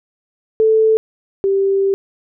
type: tone pair in turn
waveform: sine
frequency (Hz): 440 / 391.3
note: A4 / G4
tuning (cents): 0 / -3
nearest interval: major second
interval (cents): 203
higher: first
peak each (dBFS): -9 / -12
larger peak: first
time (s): 0.6-0.97 / 1.44-1.94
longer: second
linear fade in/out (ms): 0
effects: none